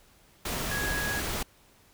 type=tone in noise; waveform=sine; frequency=1661.2 Hz; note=G#6; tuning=in tune; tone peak=-31 dBFS; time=0.71-1.2 s; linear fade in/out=5 ms; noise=pink; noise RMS=-32 dBFS; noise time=0.45-1.43 s; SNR=-2 dB; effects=pink hiss -60 dBFS RMS until 1.93 s